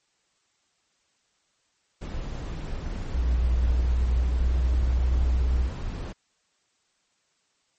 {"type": "noise", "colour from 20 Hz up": "brown", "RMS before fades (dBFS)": -32, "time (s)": [2.01, 6.13], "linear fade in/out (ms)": 10}
{"type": "tone with pitch glide", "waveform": "sine", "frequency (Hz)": [60.1, 62.29], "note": ["B1", "B1"], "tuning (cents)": [-46, 15], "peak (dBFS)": -20, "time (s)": [3.13, 5.71], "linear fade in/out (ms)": 50, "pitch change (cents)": 61, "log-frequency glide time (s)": [3.33, 4.79]}
{"effects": ["white hiss -70 dBFS RMS until 7.78 s", "MP3 32 kbps"]}